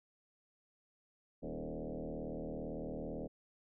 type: tone with frequency modulation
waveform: sine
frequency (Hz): 135.4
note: C#3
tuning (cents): -40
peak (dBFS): -39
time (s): 1.42-3.28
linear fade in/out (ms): 20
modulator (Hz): 77.8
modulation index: 6.2
effects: none